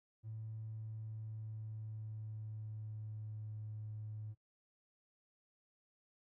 triangle tone with pitch glide, 110 to 107.36 Hz, A2 to A2, 0 to -42 cents, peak -40 dBFS, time 0.23-4.35 s, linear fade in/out 50 ms, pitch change -42 cents, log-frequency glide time 0.49-3.5 s, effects noise-tail reverb RT60 0.1 s tail -20 dB re dry + tanh soft clip ceiling -40 dBFS

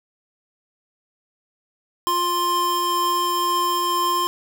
square tone pair together, 350.5 / 1049.5 Hz, F4 / C6, +6 / +5 cents, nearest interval octave + perfect fifth, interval 1899 cents, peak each -29 / -20 dBFS, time 2.07-4.27 s, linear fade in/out 0 ms, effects none

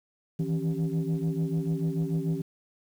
sine tone cluster, 158.8 / 165.6 / 273 / 389.6 Hz, D#3 / E3 / C#4 / G4, +36 / +8 / -26 / -11 cents, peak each -28 / -28 / -34 / -35 dBFS, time 0.39-2.42 s, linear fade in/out 10 ms, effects tanh soft clip ceiling -20 dBFS + 9-bit

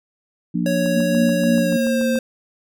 harmonic tone, 59 Hz, A#1, 22 cents sharp, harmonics 3 / 4 / 5, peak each -21 / -23 / -25 dBFS, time 0.54-1.77 s, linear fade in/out 10 ms
square tone with pitch glide, 554.4 to 525.1 Hz, C#5 to C5, 0 to +6 cents, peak -21 dBFS, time 0.66-2.19 s, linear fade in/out 2 ms, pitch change -94 cents, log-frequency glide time 1.53-2.07 s
click train, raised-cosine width 1 ms, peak -23 dBFS, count 10, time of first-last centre 0.86-2.157 s, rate 6.94 Hz
sine tone, 232.7 Hz, A#3, 3 cents flat, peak -18 dBFS, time 0.96-2.19 s, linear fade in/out 10 ms
effects none

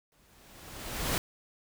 pink noise with exponential growth, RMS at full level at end -28 dBFS, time 0.12-1.18 s, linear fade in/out 1 ms, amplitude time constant 230 ms, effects none

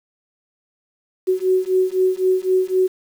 sine beating tone pair, 370.8 / 374.7 Hz, F#4 / F#4, +4 / +22 cents, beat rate 3.9 Hz, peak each -18 dBFS, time 1.27-2.88 s, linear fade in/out 20 ms, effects 7-bit

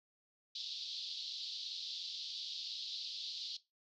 white band-pass noise, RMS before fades -44 dBFS, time 0.55-3.57 s, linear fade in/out 5 ms, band 3400 to 4700 Hz, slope 48 dB/octave, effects noise-tail reverb RT60 0.2 s tail -17 dB re dry

